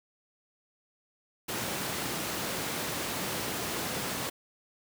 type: high-pass noise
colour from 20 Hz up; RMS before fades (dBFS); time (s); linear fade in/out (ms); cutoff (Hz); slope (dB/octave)
pink; -34; 1.48-4.3; 10; 140; 12
effects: none